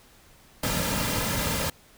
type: noise with comb filter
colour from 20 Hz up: pink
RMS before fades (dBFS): -27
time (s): 0.63-1.7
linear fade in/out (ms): 5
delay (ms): 2.7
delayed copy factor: -0.6
effects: pink hiss -55 dBFS RMS until 1.97 s